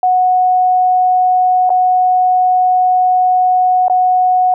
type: tone with dropouts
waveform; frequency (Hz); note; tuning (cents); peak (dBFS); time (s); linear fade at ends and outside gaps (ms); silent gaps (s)
sine; 735; F#5; -12; -8; 0.03-4.54; 2; 1.694-1.702 / 3.882-3.898
effects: none